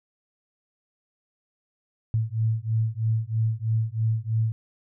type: beating tone pair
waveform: sine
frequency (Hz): 110 / 113.1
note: A2 / A2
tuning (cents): 0 / +48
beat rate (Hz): 3.1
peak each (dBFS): -25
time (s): 2.14-4.52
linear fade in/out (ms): 0
effects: none